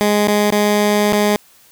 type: tone with dropouts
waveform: 15% pulse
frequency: 207.7 Hz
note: G#3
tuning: in tune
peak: -6 dBFS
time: 0.01-1.36 s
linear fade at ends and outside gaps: 0 ms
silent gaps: 0.273-0.282 / 0.505-0.523 / 1.123-1.132 s
effects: white hiss -49 dBFS RMS until 1.71 s